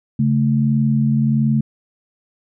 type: tone pair together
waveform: sine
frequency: 138.59 / 220 Hz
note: C#3 / A3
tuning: 0 / 0 cents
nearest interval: minor sixth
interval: 800 cents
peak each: -16 dBFS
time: 0.19-1.61 s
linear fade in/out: 5 ms
effects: none